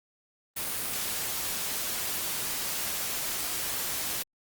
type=noise; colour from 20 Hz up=white; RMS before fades=-32 dBFS; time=0.56-4.23 s; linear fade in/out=10 ms; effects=Opus 32 kbps